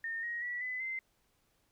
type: tone with pitch steps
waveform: sine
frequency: 1826 / 1884.9 / 1945.8 / 2009 / 2073 Hz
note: A#6 / A#6 / B6 / B6 / C7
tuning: -36 / +19 / -26 / +29 / -17 cents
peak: -35 dBFS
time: 0.04-0.99 s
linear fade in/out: 2 ms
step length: 190 ms
effects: pink hiss -74 dBFS RMS until 1.71 s